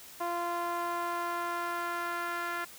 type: tone with band-pass filter sweep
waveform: sawtooth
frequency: 345.7 Hz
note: F4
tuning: 18 cents flat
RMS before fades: -34 dBFS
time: 0.2-2.65 s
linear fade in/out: 10 ms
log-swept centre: 900 to 1500 Hz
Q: 2.2
effects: white hiss -50 dBFS RMS until 2.78 s